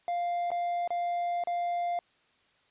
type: tone with dropouts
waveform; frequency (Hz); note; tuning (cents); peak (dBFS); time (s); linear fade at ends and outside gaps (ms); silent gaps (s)
triangle; 698.5; F5; 0; -26; 0.08-1.99; 1; 0.505-0.516 / 0.876-0.905 / 1.438-1.472
effects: white hiss -67 dBFS RMS until 2.7 s + resampled to 8000 Hz